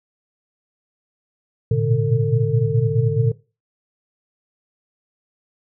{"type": "tone cluster", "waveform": "sine", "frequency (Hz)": [109.1, 118.6, 123.2, 147.3, 449.9], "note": ["A2", "A#2", "B2", "D3", "A4"], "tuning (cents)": [-14, 30, -4, 6, 39], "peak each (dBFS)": -22, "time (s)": [1.71, 3.32], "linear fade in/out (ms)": 5, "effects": ["noise-tail reverb RT60 0.3 s tail -19 dB re dry"]}